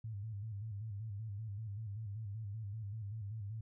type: tone with vibrato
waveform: sine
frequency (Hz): 105.5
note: G#2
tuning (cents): +28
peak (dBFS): -40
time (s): 0.04-3.61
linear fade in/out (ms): 5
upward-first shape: square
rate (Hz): 5.2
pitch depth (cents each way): 92
effects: none